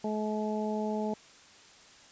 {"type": "harmonic tone", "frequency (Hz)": 213.8, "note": "A3", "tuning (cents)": -49, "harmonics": [1, 2, 3, 4], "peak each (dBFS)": [-32, -35, -37, -38], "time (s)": [0.04, 1.14], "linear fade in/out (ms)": 5, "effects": ["white hiss -55 dBFS RMS until 2.11 s", "resampled to 16000 Hz"]}